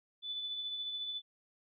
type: tone with tremolo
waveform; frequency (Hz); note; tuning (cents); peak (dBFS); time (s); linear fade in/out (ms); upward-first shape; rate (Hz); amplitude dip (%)
sine; 3488; A7; -16; -35; 0.22-1.22; 50; triangle; 14; 40
effects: none